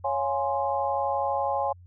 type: chord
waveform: sine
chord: Db major seventh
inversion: none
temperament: equal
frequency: 554.4 / 698.5 / 830.6 / 1046.5 Hz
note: Db5 / F5 / Ab5 / C6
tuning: 0 / 0 / 0 / 0 cents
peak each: -29 / -32 / -27 / -32 dBFS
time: 0.04-1.73 s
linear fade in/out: 10 ms
effects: added 89 Hz sine -47 dBFS peak until 1.86 s